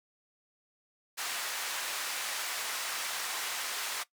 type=band-pass noise; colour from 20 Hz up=pink; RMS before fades=-36 dBFS; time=1.17-4.04 s; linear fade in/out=20 ms; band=1100 to 13000 Hz; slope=12 dB/octave; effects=noise-tail reverb RT60 0.1 s tail -18 dB re dry